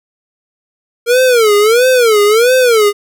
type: tone with vibrato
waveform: square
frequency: 460 Hz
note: A#4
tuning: 23 cents flat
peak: -7 dBFS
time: 1.06-2.93 s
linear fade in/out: 50 ms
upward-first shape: sine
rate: 1.5 Hz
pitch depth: 200 cents each way
effects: none